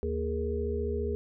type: harmonic tone with a mistuned harmonic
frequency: 77.78 Hz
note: D#2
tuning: in tune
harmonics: 1 / 3 / 5 / 6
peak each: -32 / -38 / -32 / -37 dBFS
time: 0.03-1.15 s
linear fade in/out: 0 ms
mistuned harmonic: 5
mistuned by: +100 cents
effects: none